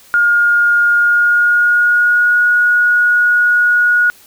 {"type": "tone with pitch glide", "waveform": "sine", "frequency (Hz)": [1421, 1450], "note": ["F6", "F#6"], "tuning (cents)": [30, -35], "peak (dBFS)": -8, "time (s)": [0.14, 4.1], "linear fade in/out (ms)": 0, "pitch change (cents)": 35, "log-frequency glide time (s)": [0.95, 2.4], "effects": ["white hiss -44 dBFS RMS until 4.26 s"]}